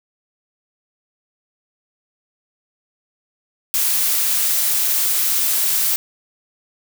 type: noise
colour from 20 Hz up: blue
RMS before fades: -18 dBFS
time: 3.74-5.96 s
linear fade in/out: 0 ms
effects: none